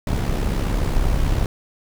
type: noise with amplitude modulation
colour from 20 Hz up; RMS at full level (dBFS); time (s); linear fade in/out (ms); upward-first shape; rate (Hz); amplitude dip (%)
brown; -17; 0.07-1.46; 2; sine; 67.2; 55
effects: none